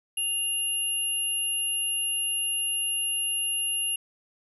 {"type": "tone pair together", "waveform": "sine", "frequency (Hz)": [2809, 11107], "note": ["F7", "F9"], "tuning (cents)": [9, -11], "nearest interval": "2 octaves", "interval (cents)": 2380, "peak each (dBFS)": -28, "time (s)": [0.17, 3.96], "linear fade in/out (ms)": 5, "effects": []}